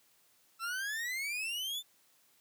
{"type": "exponential sweep", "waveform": "40% pulse", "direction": "up", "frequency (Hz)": [1318.5, 3588], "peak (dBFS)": -34, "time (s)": [0.59, 1.83], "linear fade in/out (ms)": 50, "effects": ["white hiss -68 dBFS RMS until 2.4 s", "high-pass 100 Hz 12 dB/octave"]}